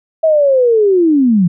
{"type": "linear sweep", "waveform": "sine", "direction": "down", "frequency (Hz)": [651, 164.81], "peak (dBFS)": -7, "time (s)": [0.23, 1.48], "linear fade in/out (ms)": 10, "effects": []}